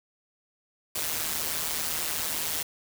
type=noise with amplitude modulation; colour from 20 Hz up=white; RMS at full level=-27 dBFS; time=0.95-2.63 s; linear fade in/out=5 ms; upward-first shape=sine; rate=157 Hz; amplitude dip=75%; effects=none